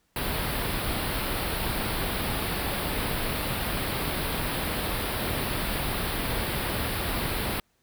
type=band-stop noise; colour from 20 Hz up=pink; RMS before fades=-29 dBFS; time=0.16-7.6 s; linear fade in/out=2 ms; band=4700 to 9400 Hz; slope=48 dB/octave; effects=pink hiss -70 dBFS RMS until 7.82 s